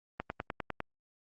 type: click train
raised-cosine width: 0.5 ms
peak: -19 dBFS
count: 7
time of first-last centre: 0.2-0.804 s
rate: 9.94 Hz
effects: Opus 32 kbps